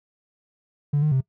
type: tone with pitch steps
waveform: triangle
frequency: 145 / 152.1 / 132.2 Hz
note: D3 / D#3 / C3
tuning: -22 / -39 / +18 cents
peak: -14 dBFS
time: 0.93-1.209 s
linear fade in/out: 10 ms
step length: 93 ms
effects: noise-tail reverb RT60 0.1 s tail -23 dB re dry + tanh soft clip ceiling -14 dBFS